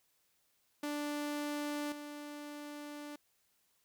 sawtooth tone with level steps, 293.7 Hz, D4, in tune, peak -32 / -40 dBFS, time 0.83-3.16 s, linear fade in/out 5 ms, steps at 1.92 s, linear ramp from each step 2 ms, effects white hiss -75 dBFS RMS until 3.84 s

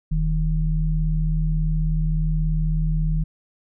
sine tone pair together, 40.69 / 157.2 Hz, E1 / D#3, -22 / +18 cents, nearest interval octave + major seventh, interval 2340 cents, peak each -20 / -22 dBFS, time 0.11-3.24 s, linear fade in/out 10 ms, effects none

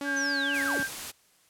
sawtooth tone with vibrato, 281 Hz, C#4, 24 cents sharp, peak -28 dBFS, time 0.01-0.83 s, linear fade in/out 2 ms, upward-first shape sine, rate 4.4 Hz, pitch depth 18 cents each way
sine tone with pitch glide, 1603 to 1582.8 Hz, G6 to G6, +38 to +16 cents, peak -27 dBFS, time 0.04-0.89 s, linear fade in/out 50 ms, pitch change -22 cents, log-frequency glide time 0.6-0.73 s
sine linear sweep, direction down, 6272 to 49.92 Hz, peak -33 dBFS, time 0.16-0.81 s, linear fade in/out 10 ms
white noise, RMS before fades -37 dBFS, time 0.53-1.12 s, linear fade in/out 20 ms
effects white hiss -63 dBFS RMS until 1.49 s + low-pass 12000 Hz 12 dB/octave

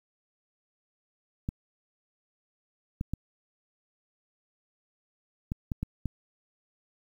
clicks, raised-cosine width 5 ms, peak -18 dBFS, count 7, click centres 1.489 / 3.011 / 3.136 / 5.519 / 5.718 / 5.83 / 6.057 s, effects 9-bit

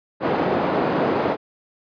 white band-pass noise, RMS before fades -21 dBFS, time 0.2-1.37 s, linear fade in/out 50 ms, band 200 to 650 Hz, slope 12 dB/octave, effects resampled to 11025 Hz

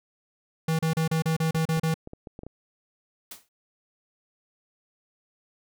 square tone bursts, 160.9 Hz, E3, 42 cents flat, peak -23 dBFS, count 9, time 0.68-1.942 s, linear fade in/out 5 ms, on 110 ms, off 34 ms
clicks, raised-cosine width 2 ms, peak -26 dBFS, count 8, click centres 1.561 / 1.773 / 2.074 / 2.134 / 2.272 / 2.391 / 2.434 / 2.466 s
white noise with exponential decay, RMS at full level -37 dBFS, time 3.31-3.49 s, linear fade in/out 5 ms, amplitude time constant 37 ms
effects none

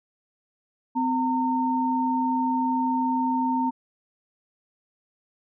sine tone pair together, 256.4 / 913.7 Hz, C4 / A#5, -35 / -35 cents, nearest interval octave + minor seventh, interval 2200 cents, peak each -24 dBFS, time 0.95-3.71 s, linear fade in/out 20 ms, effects none

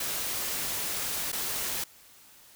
white noise with dropouts, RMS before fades -32 dBFS, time 0-1.84 s, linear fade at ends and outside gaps 5 ms, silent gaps 1.319-1.327 s, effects white hiss -55 dBFS RMS until 2.55 s

